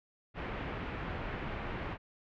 pink low-pass noise, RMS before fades -39 dBFS, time 0.34-1.98 s, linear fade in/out 50 ms, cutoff 2600 Hz, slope 24 dB/octave, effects none

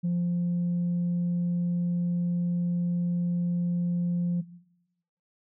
sine tone, 174.61 Hz, F3, in tune, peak -22 dBFS, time 0.03-4.42 s, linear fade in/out 20 ms, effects noise-tail reverb RT60 0.9 s tail -19 dB re dry + tanh soft clip ceiling -22 dBFS

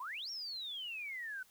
sine exponential two-way sweep, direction up then down, 930 to 5640 to 1483 Hz, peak -40 dBFS, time 0-1.43 s, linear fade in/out 5 ms, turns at 0.3 s, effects white hiss -66 dBFS RMS until 1.5 s

